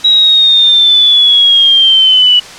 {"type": "linear sweep", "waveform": "sine", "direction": "down", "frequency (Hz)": [3859, 2940], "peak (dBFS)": -3, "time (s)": [0.04, 2.4], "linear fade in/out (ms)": 10, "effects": ["white hiss -29 dBFS RMS until 2.58 s", "low-pass 6000 Hz 12 dB/octave"]}